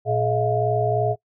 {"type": "tone cluster", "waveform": "sine", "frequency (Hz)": [117.3, 423.7, 641, 704], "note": ["A#2", "G#4", "E5", "F5"], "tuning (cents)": [11, 35, -49, 14], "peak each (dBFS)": -24, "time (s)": [0.05, 1.16], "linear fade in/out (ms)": 50, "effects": ["noise-tail reverb RT60 0.1 s tail -22 dB re dry"]}